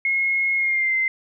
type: tone with pitch glide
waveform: sine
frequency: 2162 to 2075 Hz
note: C#7 to C7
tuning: -44 to -15 cents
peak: -18 dBFS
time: 0.05-1.08 s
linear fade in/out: 2 ms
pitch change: -71 cents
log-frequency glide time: 0.56-0.95 s
effects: none